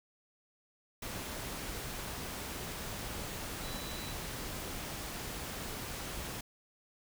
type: tone in noise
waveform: sine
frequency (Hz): 3951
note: B7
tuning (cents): 0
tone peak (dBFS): -48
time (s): 3.63-4.13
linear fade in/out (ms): 5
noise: pink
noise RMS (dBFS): -41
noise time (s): 1.02-6.41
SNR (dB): -10
effects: none